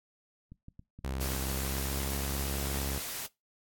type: clicks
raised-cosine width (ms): 5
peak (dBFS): -35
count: 8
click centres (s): 0.52 / 0.684 / 0.794 / 0.99 / 1.139 / 1.238 / 1.352 / 1.518
type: tone with pitch glide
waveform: sawtooth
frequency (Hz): 66.3 to 68.84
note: C2 to C#2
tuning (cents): +23 to -11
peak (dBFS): -29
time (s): 1.04-2.98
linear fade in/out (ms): 0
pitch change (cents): +66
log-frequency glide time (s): 1.39-2.1
type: noise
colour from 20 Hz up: white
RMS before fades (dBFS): -38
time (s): 1.2-3.27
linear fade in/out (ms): 10
effects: noise-tail reverb RT60 0.2 s tail -21 dB re dry + AAC 64 kbps